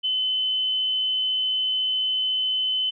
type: tone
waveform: sine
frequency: 3038 Hz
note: F#7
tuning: 45 cents sharp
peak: -21 dBFS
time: 0.03-2.91 s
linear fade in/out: 20 ms
effects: none